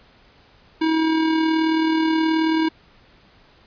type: tone with amplitude modulation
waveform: square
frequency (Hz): 320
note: D#4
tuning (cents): +49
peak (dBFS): -16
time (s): 0.81-2.69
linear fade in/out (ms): 10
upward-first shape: sine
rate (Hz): 38.7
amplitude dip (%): 35
effects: pink hiss -53 dBFS RMS until 3.66 s + resampled to 11025 Hz